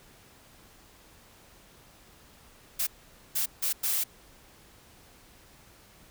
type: noise bursts at uneven times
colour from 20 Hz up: blue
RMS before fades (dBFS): -28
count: 4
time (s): 2.79-2.87 / 3.35-3.46 / 3.62-3.73 / 3.83-4.04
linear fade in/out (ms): 10
effects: pink hiss -56 dBFS RMS until 6.1 s